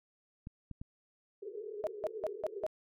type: clicks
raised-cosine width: 5 ms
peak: -31 dBFS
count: 3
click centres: 0.471 / 0.713 / 0.815 s
type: band-pass noise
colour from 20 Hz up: white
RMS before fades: -44 dBFS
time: 1.42-2.66 s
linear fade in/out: 10 ms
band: 390 to 450 Hz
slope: 96 dB/octave
type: tone bursts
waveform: sine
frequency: 626 Hz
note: D#5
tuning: 10 cents sharp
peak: -30 dBFS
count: 5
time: 1.84-2.665 s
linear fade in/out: 0 ms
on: 29 ms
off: 170 ms
effects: none